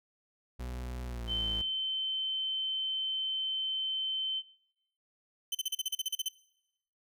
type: tone with pitch glide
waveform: 40% pulse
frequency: 61.74 to 54.69 Hz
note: B1 to A1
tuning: 0 to -10 cents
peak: -36 dBFS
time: 0.59-1.62 s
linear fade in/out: 10 ms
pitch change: -210 cents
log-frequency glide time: 1.05-1.43 s
type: tone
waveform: sine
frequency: 3082 Hz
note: G7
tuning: 30 cents flat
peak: -30 dBFS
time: 1.27-4.43 s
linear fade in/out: 50 ms
type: tone bursts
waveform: sawtooth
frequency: 3064 Hz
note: G7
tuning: 40 cents flat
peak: -27 dBFS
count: 12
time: 5.52-6.286 s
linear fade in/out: 5 ms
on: 29 ms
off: 38 ms
effects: noise-tail reverb RT60 0.9 s tail -22 dB re dry